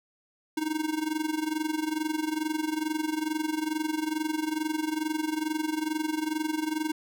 square tone with amplitude modulation, 311.1 Hz, D#4, in tune, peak -25 dBFS, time 0.57-6.92 s, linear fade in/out 5 ms, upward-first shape sine, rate 22.3 Hz, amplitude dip 80%, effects none

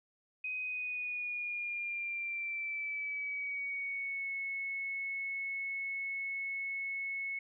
sine tone with pitch glide, 2509 to 2197 Hz, D#7 to C#7, +14 to -16 cents, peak -35 dBFS, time 0.44-7.39 s, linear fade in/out 5 ms, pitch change -230 cents, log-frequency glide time 0.61-4.3 s, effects none

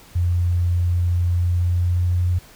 sine tone with pitch glide, 87.7 to 88.92 Hz, F2 to F2, +8 to +32 cents, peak -16 dBFS, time 0.15-2.39 s, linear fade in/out 10 ms, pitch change +24 cents, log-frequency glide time 1.32-2.27 s, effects pink hiss -47 dBFS RMS until 2.55 s

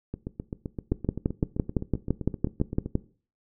two click trains, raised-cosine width 3 ms, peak -10 / -19 dBFS, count 13 / 22, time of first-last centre 0.92-2.954 / 0.14-2.86 s, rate 5.9 / 7.72 Hz, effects noise-tail reverb RT60 0.4 s tail -19 dB re dry

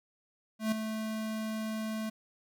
square tone with ADSR envelope, 218.7 Hz, A3, 10 cents flat, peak -26 dBFS, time 0.59-2.1 s, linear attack 130 ms, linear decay 4 ms, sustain -8 dB, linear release 11 ms, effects none

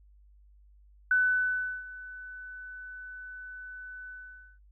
sine tone with ADSR envelope, 1500 Hz, F#6, 23 cents sharp, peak -20 dBFS, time 1.11-4.59 s, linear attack 3 ms, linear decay 720 ms, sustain -20 dB, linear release 500 ms, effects noise-tail reverb RT60 0.1 s tail -22 dB re dry + added 50 Hz sine -55 dBFS peak until 4.71 s

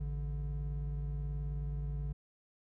triangle tone pair together, 54.41 / 144.5 Hz, A1 / D3, -19 / -28 cents, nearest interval octave + perfect fourth, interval 1691 cents, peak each -34 / -37 dBFS, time 0-2.13 s, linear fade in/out 10 ms, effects none

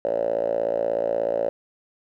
5% pulse tone with band-pass filter, 56.6 Hz, A1, 50 cents sharp, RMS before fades -24 dBFS, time 0.05-1.49 s, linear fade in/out 0 ms, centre 560 Hz, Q 8.5, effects none

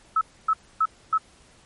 sine tone bursts, 1300 Hz, E6, 24 cents flat, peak -17 dBFS, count 4, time 0.16-1.178 s, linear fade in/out 5 ms, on 52 ms, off 270 ms, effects pink hiss -55 dBFS RMS until 1.65 s + MP3 48 kbps

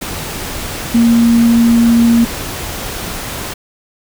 sine tone in noise, 233.1 Hz, A#3, in tune, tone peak -6 dBFS, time 0.94-2.25 s, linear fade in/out 10 ms, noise pink, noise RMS -23 dBFS, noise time 0.01-3.54 s, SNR +14 dB, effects none

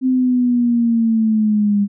sine linear sweep, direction down, 260.3 to 200.4 Hz, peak -12 dBFS, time 0.01-1.88 s, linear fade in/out 50 ms, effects none

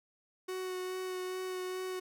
45% pulse tone with vibrato, 370 Hz, F#4, in tune, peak -36 dBFS, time 0.48-2 s, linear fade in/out 10 ms, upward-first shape sine, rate 2.4 Hz, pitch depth 12 cents each way, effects none

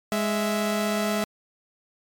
sawtooth tone pair together, 207.7 / 659.3 Hz, G#3 / E5, 0 / 0 cents, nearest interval octave + minor sixth, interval 2000 cents, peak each -21 / -23 dBFS, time 0.12-1.24 s, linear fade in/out 0 ms, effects MP3 96 kbps

